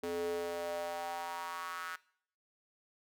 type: tone with high-pass filter sweep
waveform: square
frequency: 85.9 Hz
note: F2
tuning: 28 cents flat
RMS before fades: -39 dBFS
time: 0.03-1.96 s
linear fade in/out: 5 ms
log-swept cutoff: 360 to 1400 Hz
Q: 4.4
effects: noise-tail reverb RT60 0.6 s tail -20 dB re dry